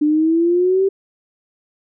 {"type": "exponential sweep", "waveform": "sine", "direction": "up", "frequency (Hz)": [295.2, 393.1], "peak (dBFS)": -12, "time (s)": [0.01, 0.89], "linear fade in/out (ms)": 10, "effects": []}